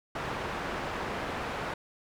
white low-pass noise, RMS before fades -35 dBFS, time 0.15-1.74 s, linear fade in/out 5 ms, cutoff 1400 Hz, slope 12 dB/octave, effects none

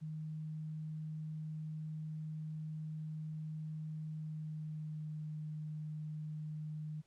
sine tone with pitch glide, 155.56 to 153.51 Hz, D#3 to D#3, 0 to -23 cents, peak -40 dBFS, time 0.01-7.02 s, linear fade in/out 20 ms, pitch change -23 cents, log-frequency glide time 4.11-5.2 s, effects pink hiss -75 dBFS RMS until 7.06 s + low-pass 9000 Hz 12 dB/octave

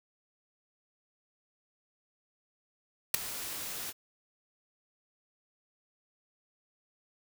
white noise with ADSR envelope, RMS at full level -20 dBFS, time 3.14-3.93 s, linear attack 4 ms, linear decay 7 ms, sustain -19 dB, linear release 36 ms, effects none

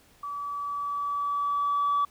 sine tone with level ramp, 1148 Hz, D6, 40 cents flat, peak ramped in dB -32 to -20 dBFS, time 0.23-2.05 s, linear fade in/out 5 ms, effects tanh soft clip ceiling -19 dBFS + pink hiss -59 dBFS RMS until 2.1 s

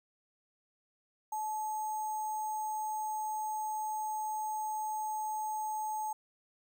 sine tone with sample-and-hold, 861 Hz, A5, 38 cents flat, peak -33 dBFS, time 1.32-6.13 s, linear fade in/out 5 ms, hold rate 7350 Hz, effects none

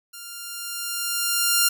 5% pulse tone with level ramp, 1396.9 Hz, F6, in tune, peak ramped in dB -26 to -4 dBFS, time 0.13-1.69 s, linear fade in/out 10 ms, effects none

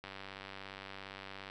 click train, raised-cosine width 0.3 ms, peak -29 dBFS, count 143, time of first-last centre 0.04-1.499 s, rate 97.3 Hz, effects none

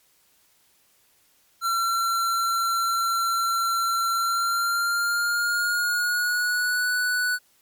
square tone with pitch glide, 1359 to 1482 Hz, F6 to F#6, -48 to +2 cents, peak -22 dBFS, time 1.61-7.39 s, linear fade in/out 50 ms, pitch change +150 cents, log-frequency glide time 4.13-6.89 s, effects white hiss -62 dBFS RMS until 7.61 s + MP3 96 kbps

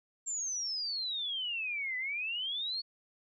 sine exponential two-way sweep, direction down then up, 7450 to 1985 to 4435 Hz, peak -33 dBFS, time 0.26-2.82 s, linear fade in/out 20 ms, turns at 1.97 s, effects none

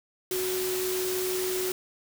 sine tone in noise, 370 Hz, F#4, in tune, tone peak -28 dBFS, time 0.31-1.72 s, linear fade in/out 2 ms, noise white, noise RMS -33 dBFS, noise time 0.31-1.72 s, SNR +2 dB, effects none

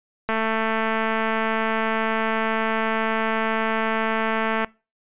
click train, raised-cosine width 0.5 ms, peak -9 dBFS, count 968, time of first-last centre 0.29-4.646 s, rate 222 Hz, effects noise-tail reverb RT60 0.3 s tail -23 dB re dry + resampled to 8000 Hz

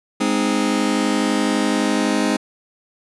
sawtooth chord, Ab major, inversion none, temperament just, 207.7 / 259.6 / 311.5 Hz, Ab3 / C4 / Eb4, 0 / -13 / +2 cents, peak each -17 dBFS, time 0.2-2.37 s, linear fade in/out 10 ms, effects resampled to 24000 Hz

